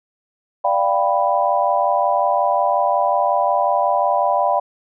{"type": "chord", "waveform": "sine", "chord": "G dominant seventh", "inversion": "second", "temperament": "equal", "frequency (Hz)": [587.3, 698.5, 784, 987.8], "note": ["D5", "F5", "G5", "B5"], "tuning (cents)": [0, 0, 0, 0], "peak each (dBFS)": -20, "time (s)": [0.64, 4.6], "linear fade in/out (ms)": 10, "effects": []}